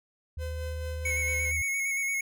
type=tone with pitch glide; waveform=sine; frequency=77.78 to 78.23 Hz; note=D#2 to D#2; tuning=0 to +10 cents; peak=-32 dBFS; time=0.37-1.62 s; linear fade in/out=5 ms; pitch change=+10 cents; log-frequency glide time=1.07-1.4 s
type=tone with tremolo; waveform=45% pulse; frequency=511 Hz; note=C5; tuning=41 cents flat; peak=-37 dBFS; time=0.38-1.53 s; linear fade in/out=50 ms; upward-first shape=sine; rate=4.5 Hz; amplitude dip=40%
type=tone with vibrato; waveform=square; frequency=2200 Hz; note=C#7; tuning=14 cents flat; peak=-28 dBFS; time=1.05-2.21 s; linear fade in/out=5 ms; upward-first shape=square; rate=8.7 Hz; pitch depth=23 cents each way
effects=none